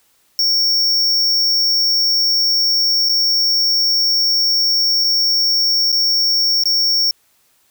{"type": "tone with dropouts", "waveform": "square", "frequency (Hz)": 5490, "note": "F8", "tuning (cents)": -31, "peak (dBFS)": -13, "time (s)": [0.39, 7.11], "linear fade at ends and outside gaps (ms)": 1, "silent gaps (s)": [[3.088, 3.094], [5.04, 5.043], [5.919, 5.926], [6.637, 6.656]], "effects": ["white hiss -58 dBFS RMS until 7.7 s"]}